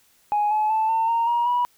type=tone with pitch steps; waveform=sine; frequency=833 / 854.9 / 877.4 / 900.6 / 924.3 / 948.6 / 973.6 Hz; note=G#5 / G#5 / A5 / A5 / A#5 / A#5 / B5; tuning=+5 / +50 / -5 / +40 / -15 / +30 / -25 cents; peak=-17 dBFS; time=0.32-1.65 s; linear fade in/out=0 ms; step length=190 ms; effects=tanh soft clip ceiling -15 dBFS + white hiss -60 dBFS RMS until 1.77 s